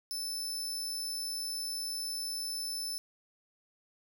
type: tone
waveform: sawtooth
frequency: 5274 Hz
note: E8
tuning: in tune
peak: -32 dBFS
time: 0.11-2.98 s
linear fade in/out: 0 ms
effects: none